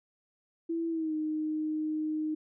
sine tone with pitch glide, 331.5 to 309.3 Hz, E4 to D#4, +10 to -10 cents, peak -29 dBFS, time 0.69-2.35 s, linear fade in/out 10 ms, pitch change -120 cents, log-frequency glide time 0.89-1.14 s, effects none

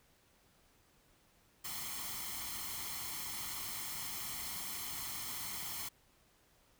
white noise with comb filter, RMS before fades -42 dBFS, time 1.64-5.89 s, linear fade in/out 10 ms, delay 0.94 ms, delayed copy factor +0.65, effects pink hiss -69 dBFS RMS until 6.79 s

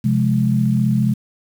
sine chord, F minor, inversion second, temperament just, 130.96 / 174.61 / 209.5 Hz, C3 / F3 / Ab3, +2 / 0 / +15 cents, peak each -17 / -22 / -17 dBFS, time 0.04-1.14 s, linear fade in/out 10 ms, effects 7-bit

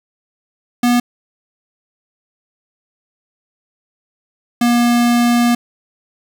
square tone pair in turn, 242.5 / 239 Hz, B3 / A#3, -31 / +43 cents, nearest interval unison, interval 26 cents, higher first, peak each -11 dBFS, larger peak neither, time 0.83-1 / 4.61-5.55 s, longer second, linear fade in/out 5 ms, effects 7-bit

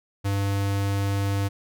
square tone, 99.4 Hz, G2, 25 cents sharp, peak -23 dBFS, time 0.24-1.49 s, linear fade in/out 20 ms, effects none

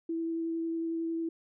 sine tone with vibrato, 329.6 Hz, E4, in tune, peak -30 dBFS, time 0.09-1.29 s, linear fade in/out 5 ms, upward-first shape sine, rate 11 Hz, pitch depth 9 cents each way, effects none

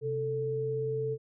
sine tone pair together, 131.23 / 441.4 Hz, C3 / A4, +6 / +5 cents, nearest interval octave + major sixth, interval 2099 cents, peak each -35 / -30 dBFS, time 0.01-1.18 s, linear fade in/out 50 ms, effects none

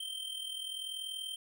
square tone with amplitude modulation, 3133 Hz, G7, 2 cents flat, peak -36 dBFS, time 0-1.36 s, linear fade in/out 5 ms, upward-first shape sine, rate 40.5 Hz, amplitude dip 60%, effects none

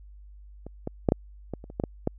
clicks, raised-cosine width 2 ms, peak -26 / -17 / -7 / -7 / -18 / -30 / -29 / -14 / -13 / -11 dBFS, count 10, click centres 0.666 / 0.874 / 1.088 / 1.121 / 1.537 / 1.641 / 1.701 / 1.799 / 1.838 / 2.074 s, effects added 50 Hz sine -45 dBFS peak until 2.18 s

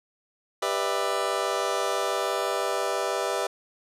25% pulse chord, E minor seventh, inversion first, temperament just, 395.6 / 494.4 / 593.3 / 659.3 Hz, G4 / B4 / D5 / E5, +16 / +2 / +18 / 0 cents, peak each -27 dBFS, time 0.62-3.47 s, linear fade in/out 5 ms, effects low-pass 11000 Hz 12 dB/octave

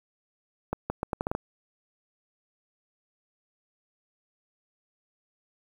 accelerating click train, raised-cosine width 1 ms, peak -14 dBFS, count 8, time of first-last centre 0.73-1.351 s, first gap 170 ms, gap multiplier 0.77, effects 8-bit

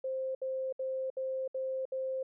sine tone bursts, 525 Hz, C5, 6 cents sharp, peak -32 dBFS, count 6, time 0.04-2.23 s, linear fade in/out 5 ms, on 310 ms, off 66 ms, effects none

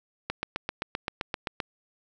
click train, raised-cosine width 0.3 ms, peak -13 dBFS, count 11, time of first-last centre 0.3-1.602 s, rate 7.68 Hz, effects none

